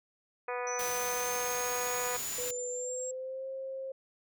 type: harmonic tone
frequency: 246.3 Hz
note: B3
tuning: 5 cents flat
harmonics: 2 / 3 / 4 / 5 / 6 / 7 / 8 / 9 / 10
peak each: -36 / -41 / -40 / -42 / -46 / -46 / -48 / -49 / -46 dBFS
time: 0.48-2.17 s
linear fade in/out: 5 ms
type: exponential sweep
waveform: sine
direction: up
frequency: 5920 to 7580 Hz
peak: -37 dBFS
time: 0.67-3.11 s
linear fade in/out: 2 ms
type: noise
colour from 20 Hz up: white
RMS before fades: -39 dBFS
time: 0.79-2.51 s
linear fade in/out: 2 ms
type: tone with pitch glide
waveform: sine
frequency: 493.9 to 532.4 Hz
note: B4 to C5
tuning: 0 to +30 cents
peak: -36 dBFS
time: 2.38-3.92 s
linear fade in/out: 5 ms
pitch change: +130 cents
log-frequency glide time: 2.7-3.47 s
effects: none